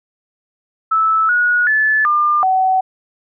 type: tone with pitch steps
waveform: sine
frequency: 1310 / 1454 / 1735 / 1200 / 754 Hz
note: E6 / F#6 / A6 / D6 / F#5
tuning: -11 / -31 / -25 / +37 / +32 cents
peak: -11 dBFS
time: 0.91-2.81 s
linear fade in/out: 10 ms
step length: 380 ms
effects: none